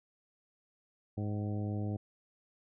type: harmonic tone with a mistuned harmonic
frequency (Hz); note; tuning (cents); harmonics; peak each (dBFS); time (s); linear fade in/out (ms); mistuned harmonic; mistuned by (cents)
103.83; G#2; 0; 1 / 2 / 3 / 4 / 5 / 6 / 7; -34 / -39 / -42 / -48 / -49 / -51 / -51; 1.17-1.97; 10; 7; +63
effects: none